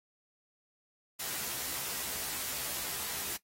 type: noise with comb filter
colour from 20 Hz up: white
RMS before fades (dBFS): -37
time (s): 1.19-3.37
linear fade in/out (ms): 10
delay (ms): 15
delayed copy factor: +0.95
effects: noise-tail reverb RT60 0.1 s tail -18 dB re dry + AAC 48 kbps